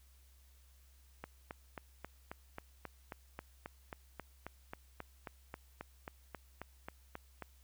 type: click train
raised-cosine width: 0.5 ms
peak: -28 dBFS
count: 24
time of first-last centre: 1.24-7.423 s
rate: 3.72 Hz
effects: added 65 Hz sine -61 dBFS peak until 7.63 s + white hiss -70 dBFS RMS until 7.63 s